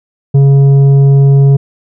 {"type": "tone with tanh clipping", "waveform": "sine", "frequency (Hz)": 138.59, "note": "C#3", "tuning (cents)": 0, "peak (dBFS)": -4, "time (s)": [0.34, 1.57], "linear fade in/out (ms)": 10, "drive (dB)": 7, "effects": []}